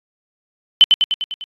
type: tone with echo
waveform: sine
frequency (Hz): 3049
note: G7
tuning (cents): -49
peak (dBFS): -3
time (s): 0.81-0.84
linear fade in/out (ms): 0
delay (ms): 100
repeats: 6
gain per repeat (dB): -4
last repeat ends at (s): 1.44
effects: AAC 32 kbps